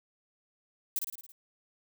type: noise with echo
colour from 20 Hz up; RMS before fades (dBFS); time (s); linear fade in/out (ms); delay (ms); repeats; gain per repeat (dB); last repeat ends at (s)
violet; -30; 0.96-0.99; 2; 55; 6; -4; 1.32
effects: none